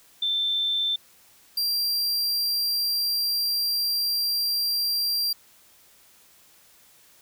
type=tone pair in turn; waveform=sine / 45% pulse; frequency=3552 / 4741 Hz; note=A7 / D8; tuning=+16 / +16 cents; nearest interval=perfect fourth; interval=500 cents; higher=second; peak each=-22 dBFS; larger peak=neither; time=0.22-0.96 / 1.57-5.33 s; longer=second; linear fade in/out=5 ms; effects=white hiss -56 dBFS RMS until 7.21 s